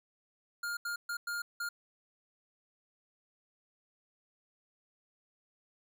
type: tone bursts at uneven times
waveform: square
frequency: 1411 Hz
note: F6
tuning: 17 cents sharp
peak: -35 dBFS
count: 5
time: 0.63-0.77 / 0.85-0.96 / 1.09-1.17 / 1.27-1.42 / 1.6-1.69 s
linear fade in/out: 5 ms
effects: none